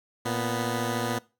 10% pulse tone pair together, 116.52 / 246.9 Hz, A#2 / B3, 0 / 0 cents, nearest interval octave + minor second, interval 1300 cents, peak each -21 dBFS, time 0.25-1.19 s, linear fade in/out 10 ms, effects noise-tail reverb RT60 0.3 s tail -21 dB re dry

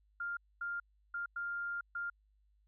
sine tone bursts at uneven times, 1400 Hz, F6, 4 cents sharp, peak -36 dBFS, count 5, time 0.2-0.37 / 0.61-0.8 / 1.14-1.26 / 1.36-1.81 / 1.95-2.1 s, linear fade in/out 5 ms, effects added 51 Hz sine -68 dBFS peak until 2.67 s

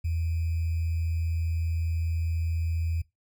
sine tone with sample-and-hold, 82.41 Hz, E2, in tune, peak -25 dBFS, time 0.04-3.02 s, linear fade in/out 10 ms, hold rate 2450 Hz, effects noise-tail reverb RT60 0.2 s tail -22 dB re dry

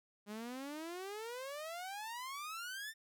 sawtooth exponential sweep, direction up, 202.1 to 1820 Hz, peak -39 dBFS, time 0.26-2.94 s, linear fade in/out 50 ms, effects none

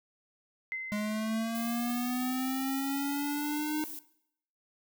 sine tone with exponential decay, 2063 Hz, C7, 25 cents flat, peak -31 dBFS, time 0.72-1.69 s, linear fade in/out 0 ms, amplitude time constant 210 ms
square linear sweep, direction up, 207.7 to 307.5 Hz, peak -31 dBFS, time 0.92-3.84 s, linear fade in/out 0 ms
violet noise, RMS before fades -42 dBFS, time 1.55-3.99 s, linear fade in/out 0 ms
effects noise-tail reverb RT60 0.7 s tail -17 dB re dry

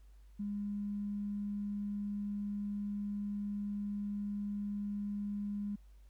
triangle tone with tanh clipping, 204.3 Hz, G#3, 28 cents flat, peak -35 dBFS, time 0.39-5.76 s, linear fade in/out 10 ms, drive 3 dB, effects added 50 Hz sine -55 dBFS peak until 6.09 s + pink hiss -75 dBFS RMS until 6.09 s

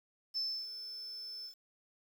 sine tone with ADSR envelope, 5274 Hz, E8, in tune, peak -31 dBFS, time 0.34-1.55 s, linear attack 30 ms, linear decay 300 ms, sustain -11 dB, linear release 95 ms, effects tanh soft clip ceiling -29 dBFS + 10-bit

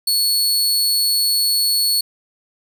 sawtooth tone, 4400 Hz, C#8, 14 cents flat, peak -12 dBFS, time 0.07-2.01 s, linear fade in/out 5 ms, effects none

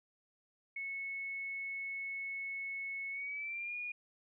sine tone with pitch glide, 2200 to 2441 Hz, C#7 to D#7, -14 to -34 cents, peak -38 dBFS, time 0.76-3.92 s, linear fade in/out 5 ms, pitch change +180 cents, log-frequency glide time 3.11-3.76 s, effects none

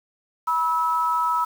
sine tone pair together, 973.9 / 1300 Hz, B5 / E6, -24 / -24 cents, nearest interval perfect fourth, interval 500 cents, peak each -22 dBFS, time 0.47-1.45 s, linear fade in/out 10 ms, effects 7-bit

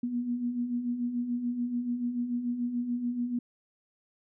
sine beating tone pair, 236.6 / 243.5 Hz, A#3 / B3, +26 / -24 cents, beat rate 6.9 Hz, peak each -37 / -29 dBFS, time 0.03-3.39 s, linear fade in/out 5 ms, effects none

